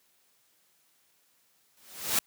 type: noise with exponential growth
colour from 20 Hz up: white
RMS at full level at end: -23 dBFS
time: 1.77-2.19 s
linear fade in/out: 2 ms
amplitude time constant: 90 ms
effects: white hiss -68 dBFS RMS until 2.26 s + high-pass 100 Hz 12 dB/octave